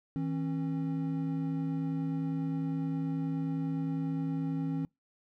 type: tone pair together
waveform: triangle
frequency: 160.84 / 270.5 Hz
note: E3 / C#4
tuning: -42 / -42 cents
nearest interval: major sixth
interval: 900 cents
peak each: -31 / -31 dBFS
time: 0.16-4.85 s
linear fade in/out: 0 ms
effects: noise-tail reverb RT60 0.2 s tail -26 dB re dry